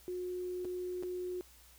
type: tone with dropouts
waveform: sine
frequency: 361.4 Hz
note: F#4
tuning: 41 cents flat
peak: -36 dBFS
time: 0.08-1.41 s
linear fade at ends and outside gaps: 0 ms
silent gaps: 0.647-0.653 / 1.026-1.034 s
effects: added 60 Hz sine -62 dBFS peak until 1.78 s + white hiss -61 dBFS RMS until 1.78 s